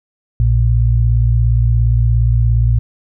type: tone pair together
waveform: sine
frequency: 58.45 / 115.6 Hz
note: A#1 / A#2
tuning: +5 / -14 cents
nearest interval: octave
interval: 1181 cents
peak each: -12 dBFS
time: 0.4-2.79 s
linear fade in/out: 0 ms
effects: none